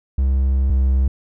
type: tone pair in turn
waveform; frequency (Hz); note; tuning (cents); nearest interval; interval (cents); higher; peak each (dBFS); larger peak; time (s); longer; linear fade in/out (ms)
triangle; 66.5 / 65.93; C2 / C2; +29 / +14; unison; 15; first; -12 / -11; second; 0.18-0.7 / 0.7-1.08; first; 5
effects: none